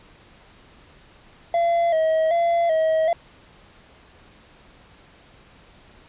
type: tone with vibrato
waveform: triangle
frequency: 659.3 Hz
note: E5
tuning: in tune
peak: -15 dBFS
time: 1.54-3.13 s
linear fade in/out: 2 ms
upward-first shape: square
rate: 1.3 Hz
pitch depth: 58 cents each way
effects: pink hiss -51 dBFS RMS until 6.08 s + resampled to 8000 Hz